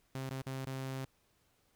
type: tone with dropouts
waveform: sawtooth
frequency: 132.8 Hz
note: C3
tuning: 26 cents sharp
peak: -34 dBFS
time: 0.15-1.05 s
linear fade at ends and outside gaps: 2 ms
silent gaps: 0.293-0.308 / 0.418-0.464 / 0.651-0.668 s
effects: pink hiss -73 dBFS RMS until 1.75 s